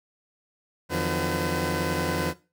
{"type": "tone cluster", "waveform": "15% pulse", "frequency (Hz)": [85.1, 152.7, 180.9, 506], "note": ["F2", "D#3", "F#3", "B4"], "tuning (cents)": [-44, -32, -39, 42], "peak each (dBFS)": -24, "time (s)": [0.89, 2.34], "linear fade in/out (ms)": 50, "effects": ["noise-tail reverb RT60 0.3 s tail -18 dB re dry"]}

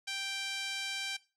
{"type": "tone with band-pass filter", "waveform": "5% pulse", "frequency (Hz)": 784, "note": "G5", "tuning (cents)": 0, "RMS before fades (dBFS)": -38, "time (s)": [0.07, 1.17], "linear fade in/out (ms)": 10, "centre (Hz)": 2600, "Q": 0.91, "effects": ["noise-tail reverb RT60 0.3 s tail -18 dB re dry"]}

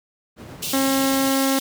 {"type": "noise with tremolo", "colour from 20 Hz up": "brown", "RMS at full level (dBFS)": -30, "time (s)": [0.36, 1.34], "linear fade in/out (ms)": 50, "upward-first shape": "sine", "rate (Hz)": 8, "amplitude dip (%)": 25}
{"type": "high-pass noise", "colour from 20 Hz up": "pink", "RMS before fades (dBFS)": -27, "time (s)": [0.62, 1.6], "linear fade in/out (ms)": 10, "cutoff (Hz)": 2700, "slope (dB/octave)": 48}
{"type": "harmonic tone", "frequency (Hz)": 270, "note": "C#4", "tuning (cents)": -45, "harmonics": [1, 2, 3, 4, 5, 6, 7, 8], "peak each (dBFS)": [-19, -25, -29, -31, -33, -35, -36, -37], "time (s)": [0.73, 1.59], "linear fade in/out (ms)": 5}
{"effects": ["high-pass 150 Hz 12 dB/octave"]}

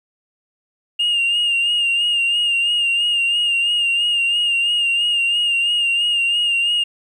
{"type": "tone with vibrato", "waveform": "sine", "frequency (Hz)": 2818, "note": "F7", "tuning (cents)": 15, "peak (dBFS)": -13, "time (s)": [0.99, 6.84], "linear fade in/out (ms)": 10, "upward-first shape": "sine", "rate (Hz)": 3, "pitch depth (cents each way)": 40, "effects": ["tanh soft clip ceiling -13 dBFS", "9-bit"]}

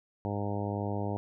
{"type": "harmonic tone", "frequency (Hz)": 102, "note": "G#2", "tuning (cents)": -31, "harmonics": [1, 2, 3, 4, 5, 6, 7, 8, 9], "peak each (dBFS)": [-34, -37, -39, -40, -41, -42, -42, -43, -44], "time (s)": [0.25, 1.17], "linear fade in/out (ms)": 0, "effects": []}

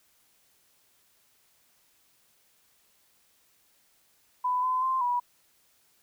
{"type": "tone with pitch steps", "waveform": "sine", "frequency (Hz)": [998, 1019, 1044, 975], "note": ["B5", "C6", "C6", "B5"], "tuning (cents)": [18, -46, -4, -23], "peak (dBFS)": -24, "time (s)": [4.44, 5.2], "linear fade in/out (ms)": 10, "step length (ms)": 190, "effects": ["white hiss -66 dBFS RMS until 6.02 s"]}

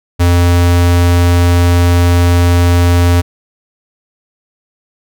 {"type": "tone", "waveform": "square", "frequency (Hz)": 87.31, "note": "F2", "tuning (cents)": 0, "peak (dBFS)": -7, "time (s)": [0.19, 3.22], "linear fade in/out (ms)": 20, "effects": []}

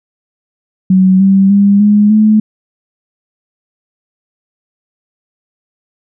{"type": "tone with pitch steps", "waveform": "sine", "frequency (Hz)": [187.5, 194, 200.7, 207.7, 214.9], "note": ["F#3", "G3", "G3", "G#3", "A3"], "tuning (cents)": [23, -18, 41, 0, -41], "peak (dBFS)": -4, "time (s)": [0.9, 2.4], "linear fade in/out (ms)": 5, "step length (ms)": 300, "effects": []}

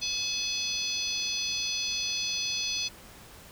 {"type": "harmonic tone with a mistuned harmonic", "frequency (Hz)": 857, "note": "A5", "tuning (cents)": -46, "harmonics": [3, 4, 5, 6, 7], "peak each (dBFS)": [-35, -35, -35, -35, -35], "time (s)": [0.01, 2.89], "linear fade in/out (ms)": 20, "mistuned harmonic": 6, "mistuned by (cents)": -78, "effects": ["pink hiss -50 dBFS RMS until 3.51 s"]}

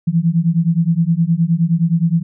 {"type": "beating tone pair", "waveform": "sine", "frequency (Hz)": [162.3, 171.9], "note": ["E3", "F3"], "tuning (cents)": [-27, -27], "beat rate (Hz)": 9.6, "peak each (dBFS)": -15, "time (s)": [0.07, 2.23], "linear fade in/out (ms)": 10, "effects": []}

